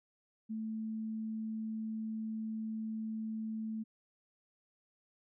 sine tone, 220 Hz, A3, in tune, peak -36 dBFS, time 0.49-3.84 s, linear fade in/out 20 ms, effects none

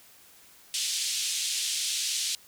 pink band-pass noise, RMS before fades -30 dBFS, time 0.74-2.35 s, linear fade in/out 0 ms, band 3100 to 9400 Hz, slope 24 dB/octave, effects white hiss -55 dBFS RMS until 2.47 s

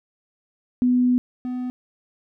sine / triangle tone pair in turn, 248.5 / 250.5 Hz, B3 / B3, +11 / +25 cents, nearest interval unison, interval 14 cents, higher second, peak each -15 / -23 dBFS, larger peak first, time 0.82-1.18 / 1.45-1.7 s, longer first, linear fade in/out 0 ms, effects none

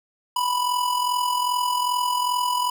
square tone with amplitude modulation, 987.8 Hz, B5, in tune, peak -19 dBFS, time 0.36-2.7 s, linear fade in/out 5 ms, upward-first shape sine, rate 42.5 Hz, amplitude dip 55%, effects none

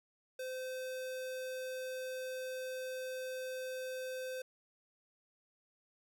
square tone, 515 Hz, C5, 28 cents flat, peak -40 dBFS, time 0.39-4.42 s, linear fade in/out 5 ms, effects none

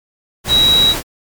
sine tone in noise, 3861 Hz, B7, 40 cents flat, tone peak -8 dBFS, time 0.48-0.95 s, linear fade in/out 50 ms, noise pink, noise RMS -21 dBFS, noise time 0.44-1.03 s, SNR +10 dB, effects MP3 96 kbps

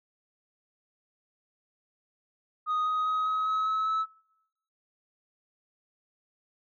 sine tone with pitch steps, 1244.5 / 1253.9 / 1263.3 / 1272.9 / 1282.4 / 1292.1 / 1301.9 Hz, D#6 / D#6 / D#6 / D#6 / E6 / E6 / E6, 0 / +13 / +26 / +39 / -48 / -35 / -22 cents, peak -23 dBFS, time 2.66-4.06 s, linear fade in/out 50 ms, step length 200 ms, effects noise-tail reverb RT60 0.7 s tail -19 dB re dry + tanh soft clip ceiling -24 dBFS

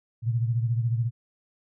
sine beating tone pair, 115.5 / 129.5 Hz, A#2 / C3, -16 / -17 cents, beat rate 14 Hz, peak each -23 / -30 dBFS, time 0.22-1.11 s, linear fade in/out 50 ms, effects none

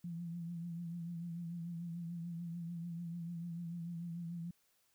sine tone with vibrato, 170.1 Hz, F3, 45 cents flat, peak -40 dBFS, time 0.04-4.51 s, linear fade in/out 5 ms, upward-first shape triangle, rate 6.8 Hz, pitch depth 57 cents each way, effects white hiss -75 dBFS RMS until 4.94 s

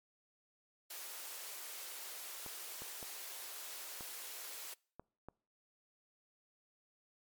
white high-pass noise, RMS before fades -47 dBFS, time 0.9-4.74 s, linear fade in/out 5 ms, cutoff 380 Hz, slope 24 dB/octave
clicks, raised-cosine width 1 ms, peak -34 dBFS, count 6, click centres 2.463 / 2.82 / 3.028 / 4.008 / 4.996 / 5.286 s
effects noise-tail reverb RT60 0.5 s tail -26 dB re dry + MP3 96 kbps

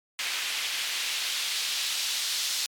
white noise with band-pass filter sweep, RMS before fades -30 dBFS, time 0.19-2.66 s, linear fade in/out 0 ms, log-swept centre 2600 to 4300 Hz, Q 1.3, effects MP3 96 kbps

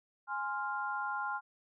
sine chord, F minor, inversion first, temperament equal, 830.6 / 1046.5 / 1396.9 Hz, Ab5 / C6 / F6, 0 / 0 / 0 cents, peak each -38 / -39 / -37 dBFS, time 0.27-1.41 s, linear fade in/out 50 ms, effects none

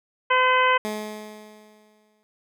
harmonic tone, 510 Hz, C5, 44 cents flat, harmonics 1 / 2 / 3 / 4 / 5 / 6, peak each -24 / -19 / -24 / -25 / -28 / -30 dBFS, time 0.3-0.78 s, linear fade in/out 10 ms
15% pulse tone with exponential decay, 213.1 Hz, G#3, 45 cents sharp, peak -19 dBFS, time 0.85-2.23 s, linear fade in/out 0 ms, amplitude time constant 300 ms
effects none

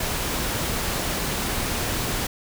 pink noise, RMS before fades -26 dBFS, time 0-2.27 s, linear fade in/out 5 ms, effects none

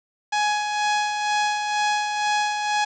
sawtooth tone with tremolo, 837 Hz, G#5, 13 cents sharp, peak -15 dBFS, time 0.32-2.85 s, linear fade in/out 10 ms, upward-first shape sine, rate 2.1 Hz, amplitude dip 45%, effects resampled to 16000 Hz + 7-bit

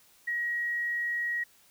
sine tone, 1900 Hz, A#6, 33 cents sharp, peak -28 dBFS, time 0.27-1.44 s, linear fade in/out 10 ms, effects white hiss -61 dBFS RMS until 1.7 s

